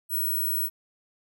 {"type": "tone", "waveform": "sine", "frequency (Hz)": 15930, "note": "B9", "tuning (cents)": 14, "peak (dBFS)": -24, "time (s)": [0.09, 0.7], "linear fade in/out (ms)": 50, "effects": []}